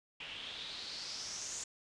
white noise with low-pass filter sweep, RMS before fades -44 dBFS, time 0.2-1.64 s, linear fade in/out 5 ms, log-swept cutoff 2800 to 7100 Hz, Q 5, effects resampled to 22050 Hz

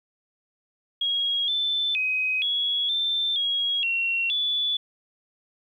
sine tone with pitch steps, 3294 / 3528 / 2522 / 3351 / 3559 / 3302 / 2733 / 3457 Hz, G#7 / A7 / D#7 / G#7 / A7 / G#7 / F7 / A7, -15 / +4 / +23 / +15 / +19 / -11 / -38 / -31 cents, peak -22 dBFS, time 1.01-4.77 s, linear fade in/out 5 ms, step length 470 ms, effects 10-bit

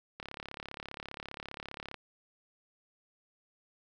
click train, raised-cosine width 0.3 ms, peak -25 dBFS, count 62, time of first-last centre 0.2-1.943 s, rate 35 Hz, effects none

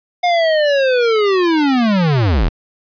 square linear sweep, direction down, 718 to 32.25 Hz, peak -12 dBFS, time 0.23-2.49 s, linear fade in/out 10 ms, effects resampled to 11025 Hz + 8-bit

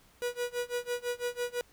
45% pulse tone with tremolo, 486.2 Hz, B4, 27 cents flat, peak -29 dBFS, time 0.22-1.61 s, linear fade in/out 0 ms, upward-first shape sine, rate 6 Hz, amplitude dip 95%, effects pink hiss -62 dBFS RMS until 1.72 s

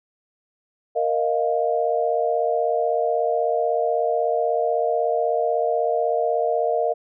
sine chord, Bb suspended fourth, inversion none, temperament equal, 466.2 / 622.3 / 698.5 Hz, Bb4 / Eb5 / F5, 0 / 0 / 0 cents, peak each -23 dBFS, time 0.95-6.94 s, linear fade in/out 20 ms, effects none

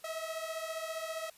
sawtooth beating tone pair, 637 / 652 Hz, D#5 / E5, +41 / -19 cents, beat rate 15 Hz, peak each -36 / -36 dBFS, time 0.04-1.3 s, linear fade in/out 5 ms, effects white hiss -60 dBFS RMS until 1.37 s + resampled to 32000 Hz

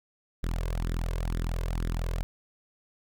sawtooth tone with flanger, 41.91 Hz, E1, 29 cents sharp, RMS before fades -30 dBFS, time 0.43-2.23 s, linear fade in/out 0 ms, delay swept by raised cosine 0.55 to 1.95 ms, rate 2.1 Hz, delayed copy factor +0.75, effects none

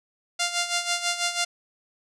5% pulse tone with tremolo, 698.5 Hz, F5, in tune, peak -10 dBFS, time 0.39-1.45 s, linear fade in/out 10 ms, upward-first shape sine, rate 6.1 Hz, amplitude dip 70%, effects low-pass 9000 Hz 12 dB/octave

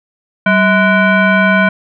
sine tone with frequency modulation, 644 Hz, E5, 41 cents flat, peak -7 dBFS, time 0.46-1.69 s, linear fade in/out 5 ms, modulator 836 Hz, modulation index 1.7, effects none

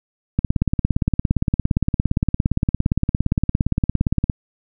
click train, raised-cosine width 5 ms, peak -4 dBFS, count 69, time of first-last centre 0.39-4.298 s, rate 17.4 Hz, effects none

